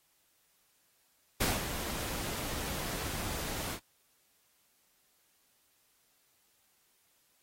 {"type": "noise with ADSR envelope", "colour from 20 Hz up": "pink", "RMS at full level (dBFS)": -29, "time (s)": [1.4, 3.8], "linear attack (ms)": 11, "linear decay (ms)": 190, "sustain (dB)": -9, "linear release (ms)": 73, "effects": ["white hiss -71 dBFS RMS until 7.42 s", "AAC 48 kbps"]}